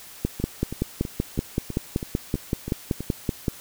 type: two click trains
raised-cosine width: 3 ms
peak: -17 / -9 dBFS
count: 9 / 18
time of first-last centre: 0.4-3.006 / 0.25-3.482 s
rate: 3.07 / 5.26 Hz
effects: white hiss -44 dBFS RMS until 3.6 s